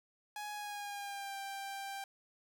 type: tone with pitch glide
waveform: sawtooth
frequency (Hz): 835 to 788.1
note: G#5 to G5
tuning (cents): +9 to +9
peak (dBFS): -37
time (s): 0.36-2.04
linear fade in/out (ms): 2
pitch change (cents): -100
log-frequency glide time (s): 0.53-1.36
effects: none